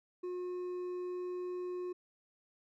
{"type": "tone with hard clipping", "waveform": "triangle", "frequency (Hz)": 360.1, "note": "F#4", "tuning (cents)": -47, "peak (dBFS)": -38, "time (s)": [0.23, 1.93], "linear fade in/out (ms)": 10, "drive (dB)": 7, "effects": []}